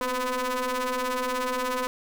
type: ring-modulated tone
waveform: sawtooth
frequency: 249.9 Hz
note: B3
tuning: 21 cents sharp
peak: -19 dBFS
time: 0.01-1.87 s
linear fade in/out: 0 ms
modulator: 758 Hz
effects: 8-bit